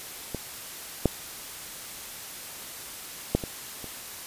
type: clicks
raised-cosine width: 2 ms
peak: -17 / -6 / -7 / -19 / -25 dBFS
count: 5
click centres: 0.347 / 1.057 / 3.35 / 3.438 / 3.843 s
effects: white hiss -40 dBFS RMS until 4.26 s + resampled to 32000 Hz